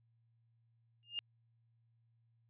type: tone with exponential growth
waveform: sine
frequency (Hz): 2822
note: F7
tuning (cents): +17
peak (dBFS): -33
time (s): 1.03-1.19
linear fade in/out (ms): 0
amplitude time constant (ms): 34
effects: added 115 Hz sine -70 dBFS peak until 2.49 s + resampled to 8000 Hz